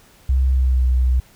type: tone with pitch glide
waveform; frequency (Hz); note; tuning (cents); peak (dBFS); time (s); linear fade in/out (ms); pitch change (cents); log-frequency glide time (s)
sine; 65.3 to 63.11; C2 to B1; -3 to +38; -13; 0.29-1.2; 5; -59; 0.52-0.85
effects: pink hiss -51 dBFS RMS until 1.35 s